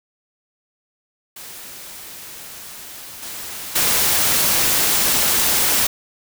white noise with level steps, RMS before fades -36 / -31 / -17 dBFS, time 1.36-5.87 s, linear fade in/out 5 ms, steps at 3.22 / 3.75 s, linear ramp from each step 10 ms, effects none

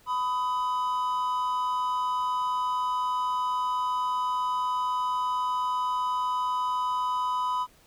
triangle tone pair together, 1000 / 1251.9 Hz, B5 / D#6, +21 / +10 cents, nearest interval major third, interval 389 cents, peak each -24 / -31 dBFS, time 0.06-7.67 s, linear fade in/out 50 ms, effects pink hiss -59 dBFS RMS until 7.86 s

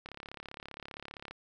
click train, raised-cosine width 0.3 ms, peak -27 dBFS, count 45, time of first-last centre 0.06-1.31 s, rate 35.2 Hz, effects none

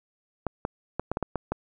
clicks, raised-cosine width 1 ms, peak -13 dBFS, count 8, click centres 0.467 / 0.651 / 0.996 / 1.116 / 1.171 / 1.227 / 1.357 / 1.52 s, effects none

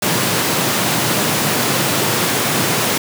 pink high-pass noise, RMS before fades -17 dBFS, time 0.02-2.98 s, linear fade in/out 5 ms, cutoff 110 Hz, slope 48 dB/octave, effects none

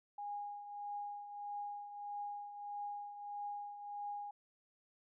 sine tone with tremolo, 820 Hz, G#5, 22 cents flat, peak -39 dBFS, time 0.18-4.31 s, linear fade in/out 5 ms, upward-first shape triangle, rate 1.6 Hz, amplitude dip 65%, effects none

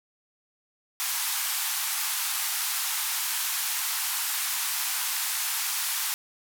white band-pass noise, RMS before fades -29 dBFS, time 1-6.14 s, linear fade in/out 0 ms, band 800 to 16000 Hz, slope 48 dB/octave, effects none

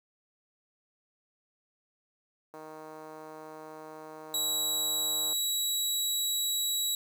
click train, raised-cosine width 1 ms, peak -31 dBFS, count 436, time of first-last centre 2.54-5.328 s, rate 156 Hz
20% pulse tone, 3884 Hz, B7, 30 cents flat, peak -22 dBFS, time 4.34-6.95 s, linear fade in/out 2 ms
effects high-pass 300 Hz 12 dB/octave + 9-bit

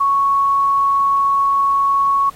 sine tone, 1108.7 Hz, C#6, in tune, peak -12 dBFS, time 0-2.3 s, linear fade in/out 10 ms, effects pink hiss -45 dBFS RMS until 2.35 s + AAC 48 kbps

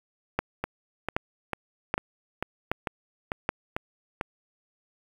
two click trains, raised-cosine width 0.5 ms, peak -9 / -13 dBFS, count 5 / 9, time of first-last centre 0.39-3.491 / 0.64-4.211 s, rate 1.29 / 2.24 Hz, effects 7-bit

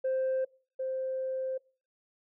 sine tone pair in turn, 523.3 / 523.3 Hz, C5 / C5, 0 / 0 cents, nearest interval unison, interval 0 cents, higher neither, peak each -25 / -30 dBFS, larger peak first, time 0.04-0.45 / 0.79-1.58 s, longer second, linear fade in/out 10 ms, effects noise-tail reverb RT60 0.4 s tail -25 dB re dry + tanh soft clip ceiling -25 dBFS

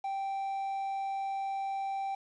triangle tone with quantisation, 782 Hz, G5, 4 cents flat, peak -30 dBFS, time 0.04-2.15 s, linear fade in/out 5 ms, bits 9, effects low-pass 6000 Hz 12 dB/octave

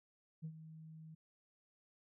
sine tone with ADSR envelope, 158.8 Hz, D#3, 36 cents sharp, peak -39 dBFS, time 0.42-1.15 s, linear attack 28 ms, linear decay 68 ms, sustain -12 dB, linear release 9 ms, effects tanh soft clip ceiling -38 dBFS

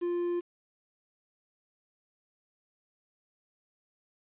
triangle tone with quantisation, 349.2 Hz, F4, in tune, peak -26 dBFS, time 0.01-0.41 s, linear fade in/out 20 ms, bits 9, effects resampled to 8000 Hz

